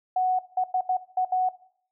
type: tone bursts at uneven times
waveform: sine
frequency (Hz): 740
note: F#5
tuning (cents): 0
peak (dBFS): -20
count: 6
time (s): 0.16-0.39 / 0.57-0.64 / 0.74-0.81 / 0.89-0.97 / 1.17-1.25 / 1.32-1.49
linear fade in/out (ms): 5
effects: noise-tail reverb RT60 0.6 s tail -17 dB re dry